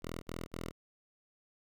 5% pulse tone bursts, 41.53 Hz, E1, 14 cents sharp, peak -28 dBFS, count 3, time 0.02-0.716 s, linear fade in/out 20 ms, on 200 ms, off 48 ms, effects none

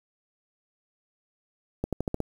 accelerating click train, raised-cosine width 2 ms, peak -14 dBFS, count 6, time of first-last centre 1.84-2.203 s, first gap 87 ms, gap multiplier 0.91, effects 8-bit

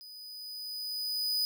45% pulse tone with level ramp, 4978 Hz, D#8, in tune, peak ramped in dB -46 to -26 dBFS, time 0.01-1.45 s, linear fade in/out 0 ms, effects none

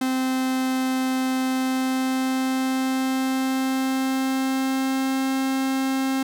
45% pulse tone with pitch glide, 259.8 to 266.2 Hz, C4 to C4, -12 to +30 cents, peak -21 dBFS, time 0.01-6.23 s, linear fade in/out 5 ms, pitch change +42 cents, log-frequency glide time 1.46-5.35 s, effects none

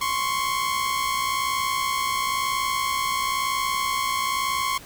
sawtooth tone pair together, 1046.5 / 1107.5 Hz, C6 / C#6, 0 / -2 cents, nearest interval minor second, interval 98 cents, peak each -22 dBFS, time 0.01-4.78 s, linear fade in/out 5 ms, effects pink hiss -44 dBFS RMS until 4.85 s

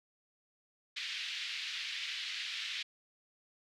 white band-pass noise, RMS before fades -40 dBFS, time 0.96-2.83 s, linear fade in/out 10 ms, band 2000 to 4000 Hz, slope 24 dB/octave, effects none

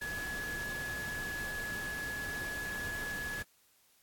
sine tone in noise, 1692 Hz, G#6, 32 cents sharp, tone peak -37 dBFS, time 0.01-3.43 s, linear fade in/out 10 ms, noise pink, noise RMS -44 dBFS, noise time 0.01-3.43 s, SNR +4 dB, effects white hiss -68 dBFS RMS until 4.02 s + AAC 64 kbps

